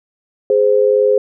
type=tone pair together; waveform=sine; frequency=415.9 / 518 Hz; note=G#4 / C5; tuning=+2 / -17 cents; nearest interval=major third; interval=381 cents; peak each=-12 dBFS; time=0.5-1.18 s; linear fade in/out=2 ms; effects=none